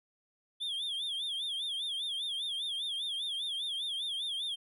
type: tone with vibrato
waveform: triangle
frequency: 3400 Hz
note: G#7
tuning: 40 cents sharp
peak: -32 dBFS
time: 0.6-4.56 s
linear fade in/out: 20 ms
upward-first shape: sine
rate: 5 Hz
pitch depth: 130 cents each way
effects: none